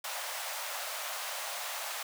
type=high-pass noise; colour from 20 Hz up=pink; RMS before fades=-38 dBFS; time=0.04-2.03 s; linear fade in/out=5 ms; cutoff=580 Hz; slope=48 dB/octave; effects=none